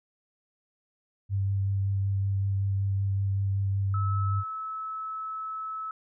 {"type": "tone with vibrato", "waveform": "sine", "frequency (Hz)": 98.2, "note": "G2", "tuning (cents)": 4, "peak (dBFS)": -24, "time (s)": [1.29, 4.44], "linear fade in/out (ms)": 50, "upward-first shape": "sine", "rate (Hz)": 5.3, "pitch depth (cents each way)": 12}
{"type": "tone", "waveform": "sine", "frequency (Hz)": 1300, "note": "E6", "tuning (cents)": -24, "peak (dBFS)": -32, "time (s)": [3.94, 5.91], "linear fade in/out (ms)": 2}
{"effects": []}